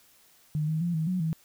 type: tone with pitch steps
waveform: sine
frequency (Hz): 152.2 / 157.7 / 172.9 / 158.8 / 183.2 / 160.7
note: D#3 / D#3 / F3 / D#3 / F#3 / E3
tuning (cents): -38 / +24 / -17 / +36 / -17 / -44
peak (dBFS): -25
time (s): 0.55-1.33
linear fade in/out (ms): 0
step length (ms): 130
effects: white hiss -60 dBFS RMS until 1.44 s